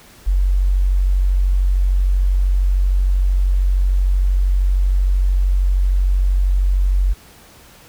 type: tone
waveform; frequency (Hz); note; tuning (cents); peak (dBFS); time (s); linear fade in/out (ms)
sine; 46.5; F#1; +9; -12; 0.26-7.14; 20
effects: pink hiss -45 dBFS RMS until 7.88 s